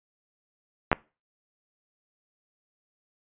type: clicks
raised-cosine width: 0.5 ms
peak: -5 dBFS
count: 2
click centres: 0.916 / 0.929 s
effects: noise-tail reverb RT60 0.3 s tail -23 dB re dry + resampled to 8000 Hz